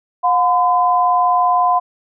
sine tone pair together, 718.4 / 1016 Hz, F5 / B5, +49 / +49 cents, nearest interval tritone, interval 600 cents, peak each -14 dBFS, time 0.23-1.8 s, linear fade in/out 20 ms, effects none

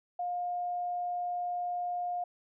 sine tone, 710 Hz, F5, 28 cents sharp, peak -31 dBFS, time 0.19-2.24 s, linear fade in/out 5 ms, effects none

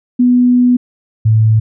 sine tone pair in turn, 246.9 / 109.98 Hz, B3 / A2, 0 / 0 cents, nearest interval octave + major second, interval 1400 cents, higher first, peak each -6 dBFS, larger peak neither, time 0.19-0.77 / 1.25-1.6 s, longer first, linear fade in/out 10 ms, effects none

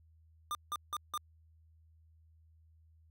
square tone bursts, 1203 Hz, D6, 41 cents sharp, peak -35 dBFS, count 4, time 0.51-1.176 s, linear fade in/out 0 ms, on 39 ms, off 170 ms, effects added 80 Hz sine -61 dBFS peak until 3.1 s

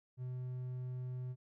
triangle tone, 126.4 Hz, B2, 41 cents sharp, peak -37 dBFS, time 0.17-1.36 s, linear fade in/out 50 ms, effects none

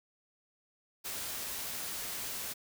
white noise, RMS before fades -39 dBFS, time 1.04-2.54 s, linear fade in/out 20 ms, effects none

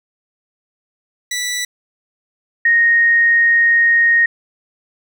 15% pulse / sine tone pair in turn, 1968 / 1862.4 Hz, B6 / A#6, -7 / -2 cents, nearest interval minor second, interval 95 cents, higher first, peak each -13 / -9 dBFS, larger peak second, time 1.31-1.65 / 2.65-4.26 s, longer second, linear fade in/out 5 ms, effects none

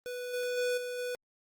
square tone with level steps, 493.9 Hz, B4, in tune, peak -37 / -32 / -29 / -36 / -34 dBFS, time 0.06-1.15 s, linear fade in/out 0 ms, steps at 0.33 / 0.57 / 0.77 / 0.98 s, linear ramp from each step 10 ms, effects Opus 24 kbps

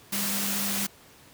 sine tone in noise, 200.1 Hz, G3, 36 cents sharp, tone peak -33 dBFS, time 0.12-0.87 s, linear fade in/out 10 ms, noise white, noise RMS -29 dBFS, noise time 0.12-0.87 s, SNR -7 dB, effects pink hiss -53 dBFS RMS until 1.33 s + high-pass 80 Hz 12 dB/octave

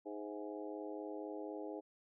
harmonic tone with a mistuned harmonic, 104.1 Hz, G#2, 5 cents sharp, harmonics 3 / 4 / 5 / 6 / 7 / 8, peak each -46 / -47 / -49 / -52 / -57 / -54 dBFS, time 0.05-1.81 s, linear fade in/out 20 ms, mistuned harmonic 6, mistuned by +55 cents, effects none

